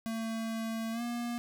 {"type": "tone with pitch glide", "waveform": "square", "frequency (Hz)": [225.1, 238.1], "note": ["A3", "A#3"], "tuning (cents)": [40, 37], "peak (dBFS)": -34, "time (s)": [0.06, 1.38], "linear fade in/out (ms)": 0, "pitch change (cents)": 97, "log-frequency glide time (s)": [0.92, 1.02], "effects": []}